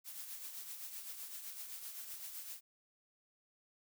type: noise with tremolo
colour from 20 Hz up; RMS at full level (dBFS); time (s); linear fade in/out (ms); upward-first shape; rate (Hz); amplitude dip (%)
blue; -45; 0.04-2.61; 50; triangle; 7.8; 55
effects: none